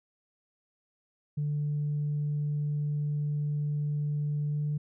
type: tone with pitch glide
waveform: sine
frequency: 147.5 to 148.44 Hz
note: D3 to D3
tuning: +8 to +19 cents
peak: -26 dBFS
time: 1.37-4.78 s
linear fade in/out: 10 ms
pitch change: +11 cents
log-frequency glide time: 4.5-4.6 s
effects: tanh soft clip ceiling -24 dBFS